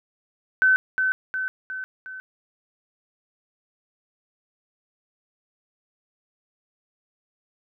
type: tone with echo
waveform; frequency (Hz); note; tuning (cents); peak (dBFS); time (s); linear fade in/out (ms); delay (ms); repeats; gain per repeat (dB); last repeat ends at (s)
sine; 1523; F#6; +50; -14; 0.62-0.76; 0; 360; 4; -5; 2.2
effects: none